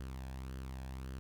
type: tone with flanger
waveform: sawtooth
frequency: 65.5 Hz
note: C2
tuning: 2 cents sharp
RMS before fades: -44 dBFS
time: 0-1.19 s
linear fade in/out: 0 ms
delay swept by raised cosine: 0.64 to 1.21 ms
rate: 1.8 Hz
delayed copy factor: +0.5
effects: none